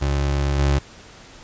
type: tone with level steps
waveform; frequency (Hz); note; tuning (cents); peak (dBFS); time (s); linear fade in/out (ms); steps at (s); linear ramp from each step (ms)
30% pulse; 70.1; C#2; +20; -16 / -13; 0.01-0.79; 10; 0.58; 20
effects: pink hiss -44 dBFS RMS until 1.43 s + resampled to 16000 Hz